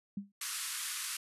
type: tone with exponential decay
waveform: sine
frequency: 200 Hz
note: G3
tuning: 35 cents sharp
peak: -32 dBFS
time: 0.17-0.32 s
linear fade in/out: 5 ms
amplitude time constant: 31 ms
type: band-pass noise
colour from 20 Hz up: white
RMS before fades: -39 dBFS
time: 0.41-1.17 s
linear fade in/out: 5 ms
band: 1100 to 12000 Hz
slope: 48 dB/octave
effects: resampled to 32000 Hz